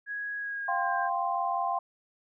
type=tone with pitch glide; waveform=sine; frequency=1661 to 1593.3 Hz; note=G#6 to G6; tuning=0 to +28 cents; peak=-32 dBFS; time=0.06-1.1 s; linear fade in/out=50 ms; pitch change=-72 cents; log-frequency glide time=0.38-0.96 s
type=chord; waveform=sine; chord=F suspended second; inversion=none; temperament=equal; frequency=698.5 / 784 / 1046.5 Hz; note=F5 / G5 / C6; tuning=0 / 0 / 0 cents; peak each=-31 dBFS; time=0.68-1.79 s; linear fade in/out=5 ms
effects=none